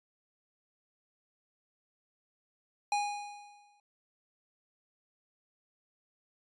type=tone with exponential decay; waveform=square; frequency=822 Hz; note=G#5; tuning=18 cents flat; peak=-27 dBFS; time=2.92-3.8 s; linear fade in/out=2 ms; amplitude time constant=190 ms; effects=resampled to 22050 Hz